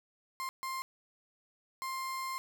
35% pulse tone bursts at uneven times, 1054 Hz, C6, 12 cents sharp, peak -34 dBFS, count 3, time 0.4-0.49 / 0.63-0.82 / 1.82-2.38 s, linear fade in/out 0 ms, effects 11-bit

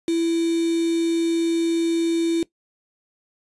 sine tone with quantisation, 332.9 Hz, E4, 17 cents sharp, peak -18 dBFS, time 0.08-2.43 s, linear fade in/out 2 ms, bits 5, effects noise-tail reverb RT60 0.1 s tail -19 dB re dry + resampled to 24000 Hz

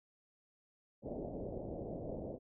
white low-pass noise, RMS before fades -43 dBFS, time 1.02-2.39 s, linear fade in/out 50 ms, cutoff 650 Hz, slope 48 dB/octave, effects none

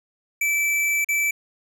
square tone with dropouts, 2318 Hz, D7, 23 cents flat, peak -20 dBFS, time 0.41-1.31 s, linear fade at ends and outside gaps 5 ms, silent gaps 1.046-1.087 s, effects none

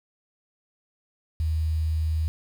sine tone with quantisation, 79.2 Hz, D#2, 31 cents sharp, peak -22 dBFS, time 1.4-2.28 s, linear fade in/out 0 ms, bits 8, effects none

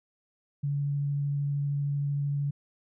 sine tone with vibrato, 142.6 Hz, C#3, 49 cents sharp, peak -26 dBFS, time 0.63-2.51 s, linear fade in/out 10 ms, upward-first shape sine, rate 13 Hz, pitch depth 8 cents each way, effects none

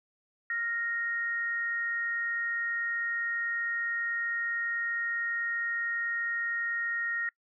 sine tone pair together, 1396.9 / 1864.6 Hz, F6 / A#6, 0 / 0 cents, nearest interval perfect fourth, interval 500 cents, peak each -38 / -30 dBFS, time 0.5-7.29 s, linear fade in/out 2 ms, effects noise-tail reverb RT60 0.1 s tail -23 dB re dry

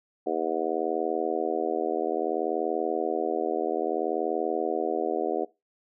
harmonic tone, 80.6 Hz, E2, 38 cents flat, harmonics 3 / 4 / 5 / 6 / 7 / 8 / 9, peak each -40 / -32 / -31 / -32 / -36 / -34 / -32 dBFS, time 0.26-5.45 s, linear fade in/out 10 ms, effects noise-tail reverb RT60 0.2 s tail -18 dB re dry

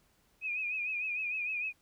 sine tone with vibrato, 2489 Hz, D#7, in tune, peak -32 dBFS, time 0.41-1.73 s, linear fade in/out 50 ms, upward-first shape triangle, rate 6.6 Hz, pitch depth 85 cents each way, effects pink hiss -70 dBFS RMS until 1.81 s

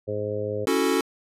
harmonic tone, 104.7 Hz, G#2, 15 cents sharp, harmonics 1 / 2 / 3 / 4 / 5 / 6, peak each -33 / -39 / -38 / -30 / -29 / -39 dBFS, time 0.07-0.66 s, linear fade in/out 20 ms
square chord, F# minor seventh, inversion second, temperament equal, 277.2 / 329.6 / 370 / 440 Hz, C#4 / E4 / F#4 / A4, 0 / 0 / 0 / 0 cents, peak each -26 / -29 / -26 / -26 dBFS, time 0.67-1.01 s, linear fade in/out 2 ms
effects resampled to 32000 Hz

